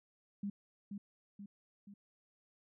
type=tone with echo; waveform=sine; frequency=201.7 Hz; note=G3; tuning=50 cents sharp; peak=-36 dBFS; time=0.43-0.5 s; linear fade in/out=5 ms; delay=480 ms; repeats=3; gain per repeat=-5 dB; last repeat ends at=1.94 s; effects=none